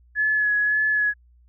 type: tone with vibrato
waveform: sine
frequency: 1700 Hz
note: G#6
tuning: 40 cents sharp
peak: -18 dBFS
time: 0.15-1.14 s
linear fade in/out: 50 ms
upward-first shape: sine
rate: 1.8 Hz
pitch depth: 22 cents each way
effects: added 60 Hz sine -52 dBFS peak until 1.48 s